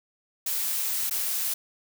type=noise with dropouts; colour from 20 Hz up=blue; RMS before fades=-28 dBFS; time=0.46-1.54 s; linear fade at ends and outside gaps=5 ms; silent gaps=1.097-1.109 s; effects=none